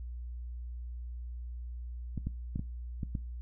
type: clicks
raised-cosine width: 5 ms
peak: -22 dBFS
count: 6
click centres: 2.177 / 2.27 / 2.559 / 2.594 / 3.032 / 3.152 s
effects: noise-tail reverb RT60 0.3 s tail -20 dB re dry + added 60 Hz sine -38 dBFS peak until 3.41 s